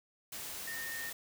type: tone in noise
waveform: sine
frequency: 1832 Hz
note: A#6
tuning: 31 cents flat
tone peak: -40 dBFS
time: 0.67-1.1 s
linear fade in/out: 5 ms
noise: white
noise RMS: -43 dBFS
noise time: 0.32-1.13 s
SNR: 0 dB
effects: none